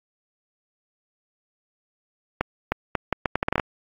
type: accelerating click train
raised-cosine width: 0.5 ms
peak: -6 dBFS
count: 12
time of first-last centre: 2.41-3.598 s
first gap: 310 ms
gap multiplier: 0.75
effects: AAC 32 kbps